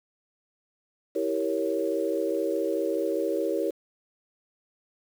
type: chord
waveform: sine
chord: E diminished seventh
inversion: none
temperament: equal with one note detuned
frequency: 327.2 / 392 / 466.2 / 554.4 Hz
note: E4 / G4 / Bb4 / Db5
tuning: -13 / 0 / 0 / 0 cents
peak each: -30 dBFS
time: 1.15-3.71 s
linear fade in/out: 10 ms
effects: 8-bit